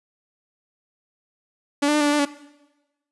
sawtooth tone with pitch steps, 286.4 / 297.1 / 300.3 / 292.3 / 290.7 / 296.2 / 285.6 Hz, D4 / D4 / D4 / D4 / D4 / D4 / D4, -43 / +20 / +39 / -8 / -18 / +15 / -48 cents, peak -13 dBFS, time 1.82-2.254 s, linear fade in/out 10 ms, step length 62 ms, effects noise-tail reverb RT60 1.0 s tail -18 dB re dry + resampled to 24000 Hz

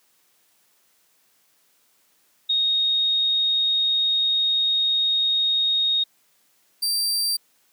sine / sawtooth tone pair in turn, 3729 / 4698 Hz, A#7 / D8, 0 / 0 cents, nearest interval major third, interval 400 cents, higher second, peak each -18 dBFS, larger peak neither, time 2.49-6.04 / 6.82-7.37 s, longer first, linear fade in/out 10 ms, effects white hiss -63 dBFS RMS until 7.72 s + high-pass 150 Hz 12 dB/octave

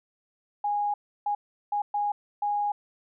sine tone bursts at uneven times, 824 Hz, G#5, 14 cents flat, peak -24 dBFS, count 5, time 0.64-0.94 / 1.26-1.35 / 1.72-1.82 / 1.94-2.12 / 2.42-2.72 s, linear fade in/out 5 ms, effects none

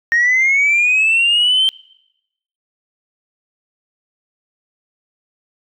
sine linear sweep, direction up, 1847 to 3136 Hz, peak -9 dBFS, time 0.12-1.69 s, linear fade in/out 0 ms, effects noise-tail reverb RT60 0.9 s tail -26 dB re dry + tanh soft clip ceiling -8 dBFS

